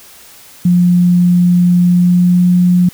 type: tone with pitch glide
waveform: sine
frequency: 177.1 to 178.64 Hz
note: F3 to F3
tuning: +24 to +39 cents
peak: -6 dBFS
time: 0.65-2.89 s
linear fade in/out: 5 ms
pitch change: +15 cents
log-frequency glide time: 1.87-2.48 s
effects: white hiss -39 dBFS RMS until 2.93 s